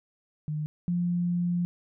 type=tone pair in turn; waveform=sine; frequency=152 / 175.14 Hz; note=D#3 / F3; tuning=-40 / +5 cents; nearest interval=major second; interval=245 cents; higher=second; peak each=-28 / -24 dBFS; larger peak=second; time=0.48-0.66 / 0.88-1.65 s; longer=second; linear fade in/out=0 ms; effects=none